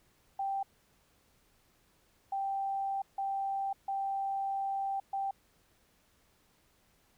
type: tone bursts at uneven times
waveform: sine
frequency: 784 Hz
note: G5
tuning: in tune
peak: -31 dBFS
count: 5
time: 0.39-0.63 / 2.32-3.02 / 3.18-3.73 / 3.88-5 / 5.13-5.31 s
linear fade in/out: 5 ms
effects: pink hiss -69 dBFS RMS until 7.17 s